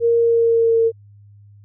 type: tone with pitch glide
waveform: sine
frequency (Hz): 466.2 to 455.3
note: A#4 to A#4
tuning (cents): 0 to -41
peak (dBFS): -12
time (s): 0-0.92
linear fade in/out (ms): 50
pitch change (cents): -41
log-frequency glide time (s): 0.17-0.81
effects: added 102 Hz sine -43 dBFS peak until 1.64 s